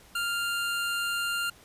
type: tone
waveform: 25% pulse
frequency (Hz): 1396.9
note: F6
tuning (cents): 0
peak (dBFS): -24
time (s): 0.15-1.5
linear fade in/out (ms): 5
effects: pink hiss -55 dBFS RMS until 1.64 s + resampled to 32000 Hz